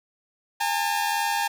sawtooth tone pair together, 817 / 899.6 Hz, G#5 / A5, -29 / +38 cents, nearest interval major second, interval 167 cents, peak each -22 dBFS, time 0.6-1.48 s, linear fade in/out 10 ms, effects none

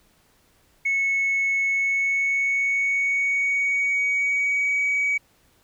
sine tone with pitch glide, 2200 to 2266 Hz, C#7 to C#7, -14 to +37 cents, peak -18 dBFS, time 0.85-5.18 s, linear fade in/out 10 ms, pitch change +51 cents, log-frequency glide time 1.67-4.81 s, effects tanh soft clip ceiling -17 dBFS + pink hiss -61 dBFS RMS until 5.63 s

